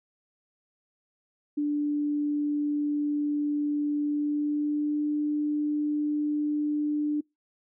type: tone with pitch glide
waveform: sine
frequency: 293.7 to 297.5 Hz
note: D4 to D4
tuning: 0 to +22 cents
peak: -24 dBFS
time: 1.57-7.21 s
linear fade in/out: 10 ms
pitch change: +22 cents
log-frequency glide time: 4.03-5.05 s
effects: noise-tail reverb RT60 0.2 s tail -26 dB re dry

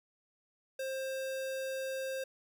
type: tone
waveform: square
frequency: 530 Hz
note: C5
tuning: 22 cents sharp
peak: -36 dBFS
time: 0.79-2.24 s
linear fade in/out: 5 ms
effects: none

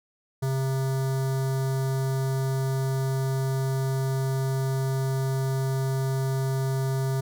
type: tone with notch filter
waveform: square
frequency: 133.4 Hz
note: C3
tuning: 34 cents sharp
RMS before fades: -26 dBFS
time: 0.42-7.21 s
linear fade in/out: 10 ms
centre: 2600 Hz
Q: 0.84
effects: none

